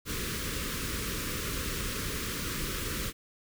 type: band-stop noise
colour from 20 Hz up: pink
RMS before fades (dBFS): -34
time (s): 0.05-3.13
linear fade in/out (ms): 50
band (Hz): 520 to 1100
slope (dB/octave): 48
effects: none